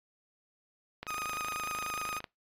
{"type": "click train", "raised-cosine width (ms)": 0.3, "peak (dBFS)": -23, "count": 33, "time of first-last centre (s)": [1.03, 2.242], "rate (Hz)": 26.4}
{"type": "tone with vibrato", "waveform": "30% pulse", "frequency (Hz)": 1244.5, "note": "D#6", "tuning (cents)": 0, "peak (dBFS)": -32, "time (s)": [1.07, 2.2], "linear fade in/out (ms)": 20, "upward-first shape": "square", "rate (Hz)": 10, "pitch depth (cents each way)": 19}
{"effects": ["noise-tail reverb RT60 0.2 s tail -25 dB re dry", "AAC 48 kbps"]}